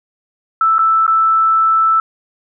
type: tone with dropouts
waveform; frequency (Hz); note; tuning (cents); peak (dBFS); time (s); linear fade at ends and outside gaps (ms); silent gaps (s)
sine; 1320; E6; +2; -9; 0.61-2; 2; 0.783-0.791 / 1.066-1.078
effects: none